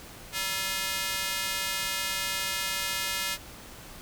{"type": "tone with high-pass filter", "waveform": "square", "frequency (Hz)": 191.8, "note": "G3", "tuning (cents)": -37, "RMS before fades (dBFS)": -31, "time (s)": [0.32, 3.38], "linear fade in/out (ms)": 50, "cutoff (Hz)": 2100, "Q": 0.77, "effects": ["pink hiss -46 dBFS RMS until 4.01 s"]}